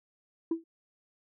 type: tone with exponential decay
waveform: sine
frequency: 329.6 Hz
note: E4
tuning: in tune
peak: -21 dBFS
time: 0.51-0.64 s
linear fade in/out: 5 ms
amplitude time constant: 27 ms
effects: tanh soft clip ceiling -23 dBFS